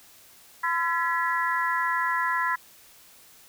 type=harmonic tone with a mistuned harmonic; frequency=338 Hz; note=E4; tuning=43 cents sharp; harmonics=3 / 4 / 5 / 6; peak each=-26 / -31 / -29 / -30 dBFS; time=0.63-2.56 s; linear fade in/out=10 ms; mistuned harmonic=6; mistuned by=-66 cents; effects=white hiss -53 dBFS RMS until 3.48 s